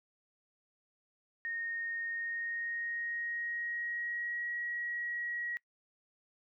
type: tone with pitch glide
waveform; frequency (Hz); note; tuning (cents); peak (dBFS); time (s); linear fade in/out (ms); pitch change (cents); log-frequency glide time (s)
sine; 1850 to 1907.5; A#6 to A#6; -14 to +39; -35; 1.45-5.57; 0; +53; 2.1-4.51
effects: noise-tail reverb RT60 0.1 s tail -23 dB re dry